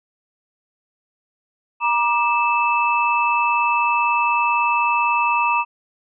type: tone cluster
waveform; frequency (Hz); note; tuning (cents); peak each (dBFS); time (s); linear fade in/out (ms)
sine; 949 / 1187 / 2631; A#5 / D6 / E7; +31 / +18 / -4; -18 / -22 / -21; 1.8-5.65; 50
effects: none